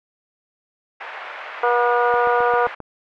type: band-pass noise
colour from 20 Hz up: white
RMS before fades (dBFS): -34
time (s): 1-2.75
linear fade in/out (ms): 10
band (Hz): 560 to 2200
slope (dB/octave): 24
type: harmonic tone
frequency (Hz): 241.4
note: B3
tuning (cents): -39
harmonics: 2 / 3 / 4 / 5 / 6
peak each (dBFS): -19 / -21 / -22 / -23 / -24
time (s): 1.63-2.67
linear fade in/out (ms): 5
type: click train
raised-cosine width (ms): 1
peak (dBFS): -19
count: 6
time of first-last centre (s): 2.14-2.803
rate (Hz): 7.54
effects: none